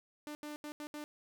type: tone bursts at uneven times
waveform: sawtooth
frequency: 298 Hz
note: D4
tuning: 25 cents sharp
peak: -38 dBFS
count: 5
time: 0.27-0.35 / 0.43-0.56 / 0.64-0.72 / 0.8-0.87 / 0.94-1.04 s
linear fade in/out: 0 ms
effects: none